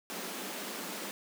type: high-pass noise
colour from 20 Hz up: pink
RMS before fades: -40 dBFS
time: 0.1-1.11 s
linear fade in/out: 0 ms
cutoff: 180 Hz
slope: 96 dB/octave
effects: none